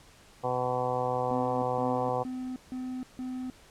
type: harmonic tone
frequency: 125.7 Hz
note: B2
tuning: 31 cents sharp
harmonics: 1 / 2 / 3 / 4 / 5 / 6 / 7 / 8 / 9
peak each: -37 / -41 / -41 / -31 / -39 / -32 / -37 / -37 / -41 dBFS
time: 0.43-2.24 s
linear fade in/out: 20 ms
type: tone bursts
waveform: triangle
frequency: 255.1 Hz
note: C4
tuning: 44 cents flat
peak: -31 dBFS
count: 5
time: 1.31-3.5 s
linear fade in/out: 0 ms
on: 310 ms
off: 160 ms
effects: pink hiss -56 dBFS RMS until 3.7 s + low-pass 10000 Hz 12 dB/octave